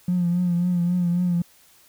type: tone with vibrato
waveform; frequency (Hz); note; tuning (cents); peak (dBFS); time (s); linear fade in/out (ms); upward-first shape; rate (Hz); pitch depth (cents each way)
triangle; 176.1; F3; +15; -15; 0.08-1.42; 5; triangle; 3.7; 49
effects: tanh soft clip ceiling -16 dBFS + white hiss -55 dBFS RMS until 1.88 s